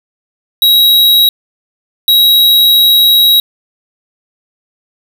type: tone bursts at uneven times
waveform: square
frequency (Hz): 3841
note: B7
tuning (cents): -49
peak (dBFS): -5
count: 2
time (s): 0.62-1.29 / 2.08-3.4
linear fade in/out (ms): 2
effects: none